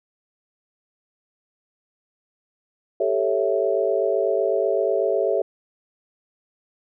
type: chord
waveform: sine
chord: A dominant seventh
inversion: third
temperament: equal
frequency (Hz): 392 / 440 / 554.4 / 659.3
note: G4 / A4 / C#5 / E5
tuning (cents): 0 / 0 / 0 / 0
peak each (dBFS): -24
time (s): 3-5.42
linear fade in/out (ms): 5
effects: none